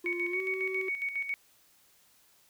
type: tone with pitch glide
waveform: triangle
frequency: 349.2 to 378.6 Hz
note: F4 to F#4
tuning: 0 to +40 cents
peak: -32 dBFS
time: 0.04-0.89 s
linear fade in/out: 5 ms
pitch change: +140 cents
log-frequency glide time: 0.29-0.4 s
type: tone with tremolo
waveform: sine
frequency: 2232 Hz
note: C#7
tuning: 11 cents sharp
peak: -29 dBFS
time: 0.06-1.34 s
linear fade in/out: 0 ms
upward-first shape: square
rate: 7.3 Hz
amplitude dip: 60%
effects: white hiss -64 dBFS RMS until 2.49 s